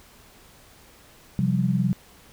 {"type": "chord", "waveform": "sine", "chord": "C suspended fourth", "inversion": "none", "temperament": "equal with one note detuned", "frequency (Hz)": [130.81, 174.61, 193.86], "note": ["C3", "F3", "G3"], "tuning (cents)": [0, 0, -19], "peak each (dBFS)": -24, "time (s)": [1.39, 1.93], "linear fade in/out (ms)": 0, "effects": ["pink hiss -52 dBFS RMS until 2.32 s"]}